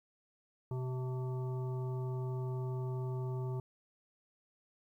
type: harmonic tone with a mistuned harmonic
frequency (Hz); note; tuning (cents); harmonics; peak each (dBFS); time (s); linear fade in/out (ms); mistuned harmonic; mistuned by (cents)
127.7; C3; -42; 1 / 3 / 5 / 7 / 9; -35 / -43 / -53 / -51 / -56; 0.71-3.6; 2; 5; +40
effects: 12-bit